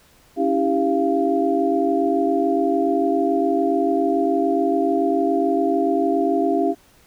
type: tone cluster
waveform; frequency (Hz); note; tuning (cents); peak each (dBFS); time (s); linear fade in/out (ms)
sine; 277.8 / 324.8 / 395.4 / 690; C#4 / E4 / G4 / F5; +4 / -26 / +15 / -21; -22; 0.36-6.75; 50
effects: pink hiss -54 dBFS RMS until 7.06 s